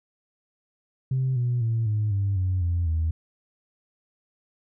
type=tone with pitch steps; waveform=sine; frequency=130.81 / 122.05 / 113.88 / 106.25 / 99.14 / 92.5 / 86.3 / 80.52 Hz; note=C3 / B2 / A#2 / G#2 / G2 / F#2 / F2 / E2; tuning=0 / -20 / -40 / +40 / +20 / 0 / -20 / -40 cents; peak=-20 dBFS; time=1.11-3.11 s; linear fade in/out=5 ms; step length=250 ms; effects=tanh soft clip ceiling -18 dBFS